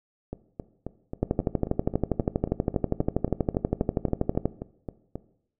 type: two click trains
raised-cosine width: 2 ms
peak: -19 / -9 dBFS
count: 19 / 41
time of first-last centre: 0.33-5.156 / 1.23-4.456 s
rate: 3.73 / 12.4 Hz
effects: noise-tail reverb RT60 0.7 s tail -17 dB re dry